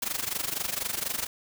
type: noise with amplitude modulation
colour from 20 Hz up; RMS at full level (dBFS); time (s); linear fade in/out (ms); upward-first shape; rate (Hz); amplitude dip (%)
white; -28; 0.02-1.27; 5; sine; 24.1; 85
effects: none